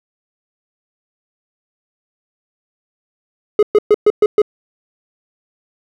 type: tone bursts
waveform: triangle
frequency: 420 Hz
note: G#4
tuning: 19 cents sharp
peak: -4 dBFS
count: 6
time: 3.59-4.418 s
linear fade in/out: 2 ms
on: 38 ms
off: 120 ms
effects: none